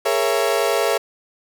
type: chord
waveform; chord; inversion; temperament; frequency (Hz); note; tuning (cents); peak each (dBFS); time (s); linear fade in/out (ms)
35% pulse; A# half-diminished seventh; third; equal with one note detuned; 415.3 / 466.2 / 554.4 / 670; G#4 / A#4 / C#5 / E5; 0 / 0 / 0 / +28; -21; 0.05-0.98; 10
effects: none